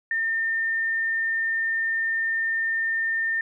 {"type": "tone", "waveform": "sine", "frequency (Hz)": 1810, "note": "A6", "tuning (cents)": 48, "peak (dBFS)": -22, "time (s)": [0.11, 3.41], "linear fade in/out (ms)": 2, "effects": []}